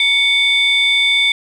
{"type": "tone pair together", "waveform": "sine", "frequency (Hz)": [2232, 3543], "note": ["C#7", "A7"], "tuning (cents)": [11, 11], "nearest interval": "minor sixth", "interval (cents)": 800, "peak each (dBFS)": -12, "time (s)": [0, 1.32], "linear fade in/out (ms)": 2, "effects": ["tanh soft clip ceiling -7 dBFS"]}